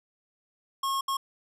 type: tone bursts at uneven times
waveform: square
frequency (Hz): 1086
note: C#6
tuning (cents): -36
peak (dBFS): -27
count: 2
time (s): 0.83-1.01 / 1.08-1.17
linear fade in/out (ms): 5
effects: resampled to 32000 Hz

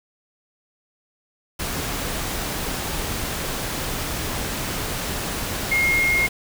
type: tone in noise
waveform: sine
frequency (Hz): 2141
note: C7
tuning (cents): +39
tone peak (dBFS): -17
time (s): 5.71-6.27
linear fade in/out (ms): 10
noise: pink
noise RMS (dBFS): -27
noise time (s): 1.59-6.29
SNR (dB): +7
effects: none

